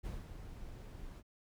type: noise with ADSR envelope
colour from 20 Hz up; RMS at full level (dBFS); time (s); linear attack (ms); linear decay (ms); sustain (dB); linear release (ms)
brown; -41; 0.03-1.23; 27; 180; -7; 46
effects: none